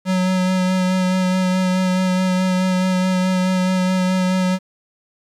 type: tone with vibrato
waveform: square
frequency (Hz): 185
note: F#3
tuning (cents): 0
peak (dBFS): -16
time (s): 0.05-4.59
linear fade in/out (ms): 50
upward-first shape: sine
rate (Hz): 4.7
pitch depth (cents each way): 17
effects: low-pass 8000 Hz 12 dB/octave + 8-bit